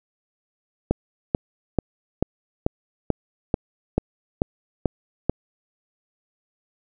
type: click train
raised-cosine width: 2 ms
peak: -5 dBFS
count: 11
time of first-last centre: 0.91-5.296 s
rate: 2.28 Hz
effects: none